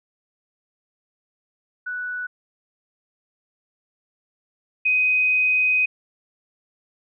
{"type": "tone pair in turn", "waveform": "sine", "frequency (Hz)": [1480, 2508], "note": ["F#6", "D#7"], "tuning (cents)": [0, 13], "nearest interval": "major sixth", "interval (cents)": 913, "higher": "second", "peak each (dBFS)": [-26, -16], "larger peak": "second", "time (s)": [[1.86, 2.27], [4.85, 5.86]], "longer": "second", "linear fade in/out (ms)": 10, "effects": []}